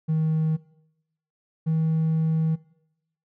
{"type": "tone pair in turn", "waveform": "triangle", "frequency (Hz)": [157.9, 159.83], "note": ["D#3", "D#3"], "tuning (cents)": [26, 47], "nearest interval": "unison", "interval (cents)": 21, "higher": "second", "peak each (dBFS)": [-17, -17], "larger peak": "neither", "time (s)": [[0.08, 0.57], [1.66, 2.56]], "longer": "second", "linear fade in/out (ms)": 20, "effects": ["noise-tail reverb RT60 0.8 s tail -22 dB re dry", "tanh soft clip ceiling -15 dBFS"]}